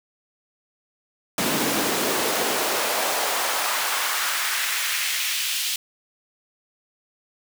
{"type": "noise with high-pass filter sweep", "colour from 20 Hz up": "pink", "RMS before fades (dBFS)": -24, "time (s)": [1.38, 5.76], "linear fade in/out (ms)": 2, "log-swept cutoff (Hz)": [210, 3300], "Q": 1.4, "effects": []}